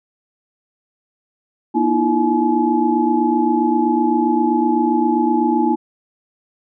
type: tone cluster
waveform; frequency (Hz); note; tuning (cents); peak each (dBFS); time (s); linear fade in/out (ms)
sine; 239.7 / 308.8 / 336.5 / 852; A#3 / D#4 / E4 / G#5; +48 / -13 / +36 / +44; -19; 1.74-5.76; 20
effects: none